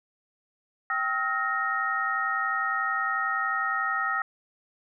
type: tone cluster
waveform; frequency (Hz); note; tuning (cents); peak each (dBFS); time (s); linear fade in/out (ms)
sine; 780 / 1283 / 1394 / 1857; G5 / E6 / F6 / A#6; -9 / -47 / -4 / -7; -34 / -28 / -33 / -29; 0.9-4.22; 2
effects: none